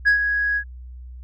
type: tone with ADSR envelope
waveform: sine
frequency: 1661.2 Hz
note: G#6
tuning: in tune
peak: -9 dBFS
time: 0.05-0.64 s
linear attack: 28 ms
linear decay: 100 ms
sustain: -9 dB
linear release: 75 ms
effects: tanh soft clip ceiling -11 dBFS + added 62 Hz sine -35 dBFS peak until 1.23 s